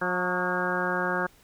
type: harmonic tone with a mistuned harmonic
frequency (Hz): 180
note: F#3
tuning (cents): -47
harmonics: 1 / 2 / 3 / 4 / 5 / 6 / 7 / 8 / 9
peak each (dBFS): -34 / -33 / -33 / -36 / -34 / -35 / -36 / -32 / -31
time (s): 0.01-1.27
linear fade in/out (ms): 10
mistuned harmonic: 6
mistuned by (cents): +54
effects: pink hiss -58 dBFS RMS until 1.43 s